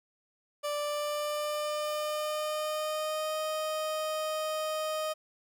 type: tone with pitch glide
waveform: 30% pulse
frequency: 587.3 to 622.2 Hz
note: D5 to D#5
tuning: 0 to 0 cents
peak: -28 dBFS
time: 0.63-5.14 s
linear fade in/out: 20 ms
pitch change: +100 cents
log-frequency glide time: 0.77-3.37 s
effects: none